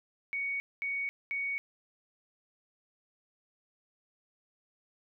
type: tone bursts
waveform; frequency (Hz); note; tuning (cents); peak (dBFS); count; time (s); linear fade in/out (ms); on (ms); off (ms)
sine; 2234; C#7; +13; -31; 3; 0.33-1.58; 0; 270; 220
effects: none